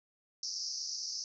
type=band-pass noise; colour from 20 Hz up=white; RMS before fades=-39 dBFS; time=0.43-1.24 s; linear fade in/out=2 ms; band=4700 to 6000 Hz; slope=96 dB/octave; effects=none